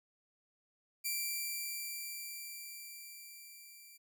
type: tone with level ramp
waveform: 5% pulse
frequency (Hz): 2351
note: D7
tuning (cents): +1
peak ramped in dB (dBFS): -24 to -45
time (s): 1.04-3.98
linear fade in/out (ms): 20
effects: none